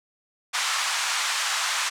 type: band-pass noise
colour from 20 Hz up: pink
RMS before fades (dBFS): -26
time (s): 0.53-1.9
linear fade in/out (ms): 20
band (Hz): 990 to 8500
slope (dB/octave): 24
effects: none